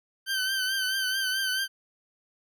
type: tone with vibrato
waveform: 20% pulse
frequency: 1542 Hz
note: G6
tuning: 29 cents flat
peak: -21 dBFS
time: 0.26-1.68 s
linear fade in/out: 50 ms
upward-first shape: triangle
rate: 4.6 Hz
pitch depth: 54 cents each way
effects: none